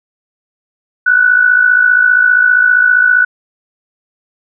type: tone with amplitude modulation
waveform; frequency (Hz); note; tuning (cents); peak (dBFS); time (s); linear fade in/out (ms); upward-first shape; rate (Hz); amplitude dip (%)
sine; 1482; F#6; +2; -3; 1.06-3.25; 10; sine; 55.1; 65
effects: none